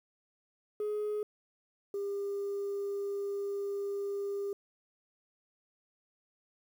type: tone pair in turn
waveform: sine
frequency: 420 / 401.1 Hz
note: G#4 / G4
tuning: +19 / +40 cents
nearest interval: minor second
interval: 79 cents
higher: first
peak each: -29 / -31 dBFS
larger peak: first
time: 0.8-1.23 / 1.94-4.53 s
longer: second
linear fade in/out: 2 ms
effects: tanh soft clip ceiling -30 dBFS + 10-bit